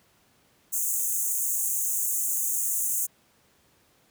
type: high-pass noise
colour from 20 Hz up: pink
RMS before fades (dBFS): -27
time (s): 0.72-3.07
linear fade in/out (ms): 20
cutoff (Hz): 6400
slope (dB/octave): 96
effects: pink hiss -63 dBFS RMS until 4.1 s + high-pass 80 Hz 12 dB/octave